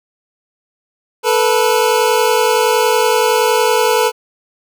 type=tone pair together; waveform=25% pulse; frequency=440 / 490.7 Hz; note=A4 / B4; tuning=0 / -11 cents; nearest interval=major second; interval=189 cents; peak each=-10 dBFS; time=1.23-4.12 s; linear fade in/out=50 ms; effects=none